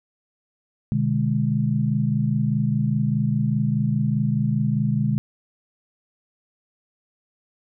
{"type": "chord", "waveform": "sine", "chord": "G# diminished", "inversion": "first", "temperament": "just", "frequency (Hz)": [124.59, 149.51, 207.7], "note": ["B2", "D3", "G#3"], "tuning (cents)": [16, 31, 0], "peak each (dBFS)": -23, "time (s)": [0.92, 5.18], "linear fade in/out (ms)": 0, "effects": []}